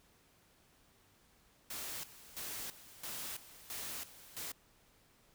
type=noise with tremolo; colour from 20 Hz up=white; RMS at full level=-43 dBFS; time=1.7-4.52 s; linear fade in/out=5 ms; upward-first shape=square; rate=1.5 Hz; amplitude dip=80%; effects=pink hiss -68 dBFS RMS until 5.34 s